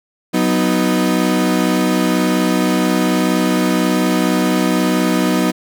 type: chord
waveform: 35% pulse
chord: B major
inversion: second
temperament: equal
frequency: 185 / 246.9 / 311.1 Hz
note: F#3 / B3 / D#4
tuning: 0 / 0 / 0 cents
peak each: -16 dBFS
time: 0.33-5.52 s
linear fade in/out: 20 ms
effects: none